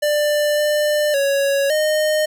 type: tone with pitch steps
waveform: square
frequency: 593 / 597 / 556 / 614 Hz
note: D5 / D5 / C#5 / D#5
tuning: +17 / +28 / +5 / -23 cents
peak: -16 dBFS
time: 0.02-2.26 s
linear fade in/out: 10 ms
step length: 560 ms
effects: none